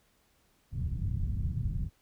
white low-pass noise, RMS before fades -32 dBFS, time 0.71-1.9 s, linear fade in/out 50 ms, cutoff 130 Hz, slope 24 dB/octave, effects pink hiss -69 dBFS RMS until 2.01 s

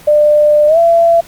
sine tone with pitch glide, 597 to 674 Hz, D5 to E5, +28 to +38 cents, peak -5 dBFS, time 0.07-1.21 s, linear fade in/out 10 ms, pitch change +210 cents, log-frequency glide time 0.67-0.78 s, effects pink hiss -38 dBFS RMS until 1.27 s + Opus 48 kbps

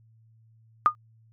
sine tone with exponential decay, 1221 Hz, D#6, 33 cents flat, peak -10 dBFS, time 0.86-0.95 s, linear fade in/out 0 ms, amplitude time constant 18 ms, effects added 112 Hz sine -55 dBFS peak until 1.32 s + MP3 96 kbps

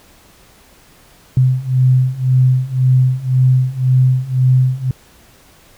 sine beating tone pair, 127.6 / 129.5 Hz, C3 / C3, -43 / -17 cents, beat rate 1.9 Hz, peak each -14 / -12 dBFS, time 1.37-4.91 s, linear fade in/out 2 ms, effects pink hiss -47 dBFS RMS until 5.77 s

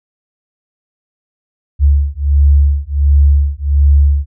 sine beating tone pair, 70.6 / 72 Hz, C#2 / D2, +32 / -34 cents, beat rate 1.4 Hz, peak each -10 dBFS, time 1.79-4.26 s, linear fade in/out 50 ms, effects none

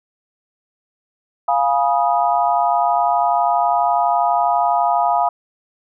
sine chord, F half-diminished seventh, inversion none, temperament equal with one note detuned, 698.5 / 830.6 / 970.8 / 1244.5 Hz, F5 / Ab5 / Cb6 / Eb6, 0 / 0 / -30 / 0 cents, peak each -17 / -19 / -20 / -23 dBFS, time 1.48-5.29 s, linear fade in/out 5 ms, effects none

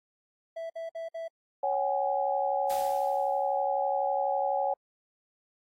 triangle tone bursts, 659.3 Hz, E5, in tune, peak -32 dBFS, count 4, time 0.56-1.282 s, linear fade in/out 10 ms, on 140 ms, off 54 ms
sine chord, C# suspended fourth, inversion none, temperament equal with one note detuned, 554.4 / 758.6 / 830.6 Hz, C#5 / F#5 / G#5, 0 / +43 / 0 cents, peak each -30 dBFS, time 1.63-4.74 s, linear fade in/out 5 ms
white noise with exponential decay, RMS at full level -40 dBFS, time 2.7-3.62 s, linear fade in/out 2 ms, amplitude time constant 200 ms
effects AAC 48 kbps

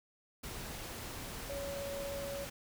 sine tone in noise, 560 Hz, C#5, 18 cents sharp, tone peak -39 dBFS, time 1.49-2.45 s, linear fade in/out 10 ms, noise pink, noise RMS -44 dBFS, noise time 0.43-2.5 s, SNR +2 dB, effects none

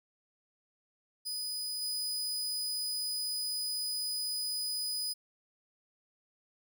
sawtooth tone with level steps, 4978 Hz, D#8, in tune, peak -32 / -30 dBFS, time 1.25-5.14 s, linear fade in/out 20 ms, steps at 1.81 s, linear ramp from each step 20 ms, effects none

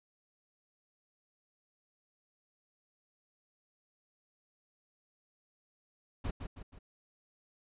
brown noise with echo, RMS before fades -35 dBFS, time 6.24-6.31 s, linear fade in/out 10 ms, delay 160 ms, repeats 3, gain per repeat -6 dB, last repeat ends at 6.79 s, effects resampled to 8000 Hz

